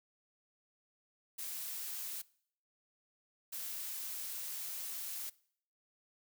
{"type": "noise bursts at uneven times", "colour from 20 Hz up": "blue", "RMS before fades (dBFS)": -42, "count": 2, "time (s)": [[1.38, 2.22], [3.52, 5.3]], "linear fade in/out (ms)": 10, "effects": ["noise-tail reverb RT60 0.6 s tail -22 dB re dry"]}